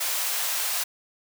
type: high-pass noise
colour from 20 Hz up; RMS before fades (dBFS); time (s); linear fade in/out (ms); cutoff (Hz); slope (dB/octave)
white; -27; 0-0.84; 10; 560; 24
effects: none